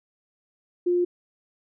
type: tone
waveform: sine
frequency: 353.6 Hz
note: F4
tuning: 22 cents sharp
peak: -19 dBFS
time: 0.86-1.05 s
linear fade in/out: 10 ms
effects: none